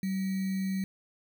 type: tone with sample-and-hold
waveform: sine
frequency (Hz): 191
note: G3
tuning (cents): -45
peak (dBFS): -28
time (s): 0.03-0.84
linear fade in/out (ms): 2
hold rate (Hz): 2100
effects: none